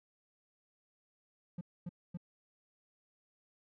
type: tone bursts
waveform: triangle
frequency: 174.61 Hz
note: F3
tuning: in tune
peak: -36 dBFS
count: 3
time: 1.58-2.173 s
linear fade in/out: 5 ms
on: 31 ms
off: 250 ms
effects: none